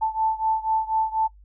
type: beating tone pair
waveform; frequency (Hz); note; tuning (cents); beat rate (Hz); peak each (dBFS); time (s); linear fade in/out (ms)
sine; 880 / 884.1; A5 / A5; 0 / +8; 4.1; -23 / -25; 0.01-1.28; 20
effects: noise-tail reverb RT60 0.1 s tail -18 dB re dry + added 50 Hz sine -47 dBFS peak until 1.44 s